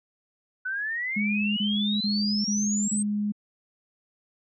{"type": "exponential sweep", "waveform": "sine", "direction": "up", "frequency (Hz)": [1487, 8410], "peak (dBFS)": -27, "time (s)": [0.65, 3.03], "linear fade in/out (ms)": 10}
{"type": "tone bursts", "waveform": "sine", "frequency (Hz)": 207.7, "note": "G#3", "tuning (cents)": 0, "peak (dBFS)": -24, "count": 5, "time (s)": [1.16, 3.322], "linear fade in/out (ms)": 10, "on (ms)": 410, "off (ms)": 28}
{"effects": []}